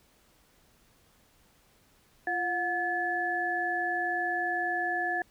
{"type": "tone cluster", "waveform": "sine", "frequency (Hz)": [345, 723, 1724], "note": ["F4", "F#5", "A6"], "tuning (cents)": [-21, -40, -36], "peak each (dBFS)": [-37, -31, -30], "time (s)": [2.27, 5.22], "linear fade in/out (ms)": 2, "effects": ["pink hiss -64 dBFS RMS until 5.3 s"]}